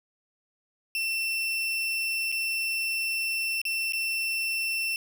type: tone with dropouts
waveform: 35% pulse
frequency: 2690 Hz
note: E7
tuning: 34 cents sharp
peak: -25 dBFS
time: 0.95-4.96 s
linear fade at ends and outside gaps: 1 ms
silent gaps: 2.318-2.324 / 3.616-3.652 / 3.923-3.933 s
effects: none